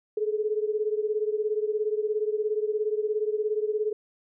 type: beating tone pair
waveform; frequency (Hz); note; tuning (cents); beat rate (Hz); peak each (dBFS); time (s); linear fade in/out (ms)
sine; 421.6 / 438.6; G#4 / A4; +26 / -6; 17; -26 / -29; 0.17-3.93; 5
effects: none